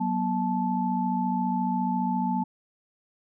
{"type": "tone cluster", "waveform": "sine", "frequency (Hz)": [186.6, 241.1, 872], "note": ["F#3", "B3", "A5"], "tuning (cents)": [15, -41, -16], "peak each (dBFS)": -28, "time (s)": [0, 2.44], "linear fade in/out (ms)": 10, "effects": []}